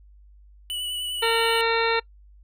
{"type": "tone with vibrato", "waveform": "square", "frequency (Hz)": 2960, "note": "F#7", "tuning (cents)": 0, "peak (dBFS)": -28, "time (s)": [0.7, 1.61], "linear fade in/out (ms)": 0, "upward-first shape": "triangle", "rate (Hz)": 9.9, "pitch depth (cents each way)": 26}
{"type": "harmonic tone", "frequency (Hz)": 457.1, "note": "A#4", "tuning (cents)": -34, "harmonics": [1, 2, 3, 4, 5, 6, 8, 9], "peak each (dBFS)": [-23, -26, -28, -29, -30, -31, -32, -33], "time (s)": [1.22, 2], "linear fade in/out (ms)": 10}
{"effects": ["noise-tail reverb RT60 0.1 s tail -23 dB re dry", "added 50 Hz sine -48 dBFS peak until 2.43 s"]}